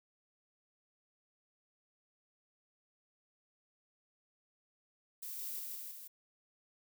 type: noise with echo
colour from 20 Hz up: violet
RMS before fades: -44 dBFS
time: 5.22-5.6 s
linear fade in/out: 10 ms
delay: 160 ms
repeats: 3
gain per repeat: -2 dB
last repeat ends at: 6.08 s
effects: none